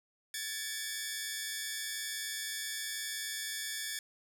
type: tone cluster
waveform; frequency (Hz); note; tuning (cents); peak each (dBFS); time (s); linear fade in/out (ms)
10% pulse; 1669 / 1768 / 2273; G#6 / A6 / C#7; +8 / +8 / +43; -33 / -30 / -35; 0.34-3.99; 2
effects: none